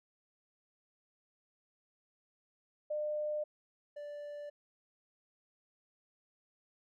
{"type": "tone pair in turn", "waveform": ["sine", "triangle"], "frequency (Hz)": [602, 585.5], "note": ["D5", "D5"], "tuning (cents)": [43, -5], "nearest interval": "unison", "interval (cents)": 48, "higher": "first", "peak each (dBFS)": [-33, -40], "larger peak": "first", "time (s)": [[2.9, 3.44], [3.96, 4.5]], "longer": "neither", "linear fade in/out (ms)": 10, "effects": []}